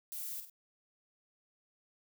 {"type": "noise with echo", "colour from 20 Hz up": "violet", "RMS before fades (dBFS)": -42, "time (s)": [0.12, 0.4], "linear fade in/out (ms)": 0, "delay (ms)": 49, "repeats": 2, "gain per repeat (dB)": -7, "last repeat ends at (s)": 0.498, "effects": []}